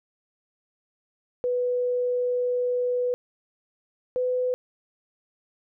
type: tone pair in turn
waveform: sine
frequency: 493.9 / 502.2 Hz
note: B4 / B4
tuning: 0 / +29 cents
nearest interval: unison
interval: 29 cents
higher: second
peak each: -22 dBFS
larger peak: neither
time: 1.44-3.14 / 4.16-4.54 s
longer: first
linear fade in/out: 0 ms
effects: none